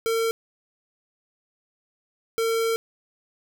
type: tone pair in turn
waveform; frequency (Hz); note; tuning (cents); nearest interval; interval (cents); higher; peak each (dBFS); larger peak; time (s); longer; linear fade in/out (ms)
square; 454.1 / 454.1; A#4 / A#4; -45 / -45; unison; 0; neither; -22; neither; 0.06-0.31 / 2.38-2.76; second; 0
effects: none